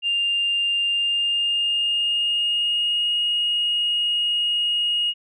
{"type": "tone with pitch glide", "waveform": "sine", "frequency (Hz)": [2800, 2872], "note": ["F7", "F7"], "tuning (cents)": [4, 48], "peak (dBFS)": -18, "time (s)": [0.02, 5.14], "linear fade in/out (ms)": 50, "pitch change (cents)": 44, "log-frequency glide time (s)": [0.91, 3.14], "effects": ["tanh soft clip ceiling -14 dBFS"]}